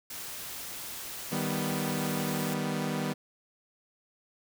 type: noise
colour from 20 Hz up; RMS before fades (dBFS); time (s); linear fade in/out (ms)
white; -40; 0.1-2.54; 5
type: chord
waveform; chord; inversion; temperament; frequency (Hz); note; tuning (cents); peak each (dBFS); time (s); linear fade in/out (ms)
sawtooth; Eb augmented; none; equal; 155.56 / 196 / 246.9; Eb3 / G3 / B3; 0 / 0 / 0; -30; 1.31-3.14; 20
effects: none